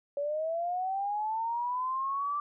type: linear sweep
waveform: sine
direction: up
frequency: 563 to 1174.7 Hz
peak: -29 dBFS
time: 0.17-2.4 s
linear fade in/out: 2 ms
effects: none